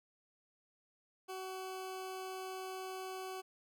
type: tone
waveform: 20% pulse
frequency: 376.3 Hz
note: F#4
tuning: 29 cents sharp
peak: -37 dBFS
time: 1.28-3.42 s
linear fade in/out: 20 ms
effects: none